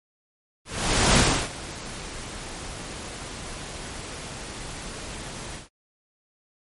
pink noise with ADSR envelope, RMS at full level -17 dBFS, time 0.65-5.69 s, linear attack 510 ms, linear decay 330 ms, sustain -19 dB, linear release 150 ms, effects MP3 48 kbps

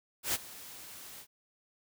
white noise with ADSR envelope, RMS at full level -29 dBFS, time 0.23-1.27 s, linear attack 110 ms, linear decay 30 ms, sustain -19 dB, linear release 71 ms, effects none

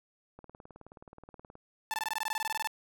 click train, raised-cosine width 1 ms, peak -35 dBFS, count 23, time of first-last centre 0.39-1.554 s, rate 18.9 Hz
sawtooth tone bursts, 880 Hz, A5, in tune, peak -27 dBFS, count 16, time 1.91-2.673 s, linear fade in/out 0 ms, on 28 ms, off 21 ms
effects none

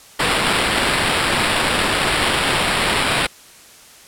blue noise with sample-and-hold, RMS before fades -18 dBFS, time 0.19-3.27 s, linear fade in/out 10 ms, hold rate 6300 Hz, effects white hiss -44 dBFS RMS until 4.07 s + low-pass 11000 Hz 12 dB/octave

